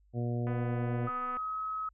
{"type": "harmonic tone", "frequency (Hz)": 119.9, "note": "A#2", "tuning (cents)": 49, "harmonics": [1, 2, 3, 4, 5, 6], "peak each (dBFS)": [-31, -37, -41, -43, -45, -47], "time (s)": [0.13, 1.1], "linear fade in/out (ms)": 50}
{"type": "click train", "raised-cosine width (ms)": 0.5, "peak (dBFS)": -29, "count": 225, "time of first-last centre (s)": [0.47, 1.37], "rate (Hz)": 249}
{"type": "tone with pitch glide", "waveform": "sine", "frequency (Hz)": [1258, 1279.3], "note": ["D#6", "D#6"], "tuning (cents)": [19, 48], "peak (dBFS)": -32, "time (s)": [1.07, 1.89], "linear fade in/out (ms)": 5, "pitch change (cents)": 29, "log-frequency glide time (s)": [1.19, 1.6]}
{"effects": ["added 50 Hz sine -62 dBFS peak until 1.93 s", "low-pass 2000 Hz 12 dB/octave"]}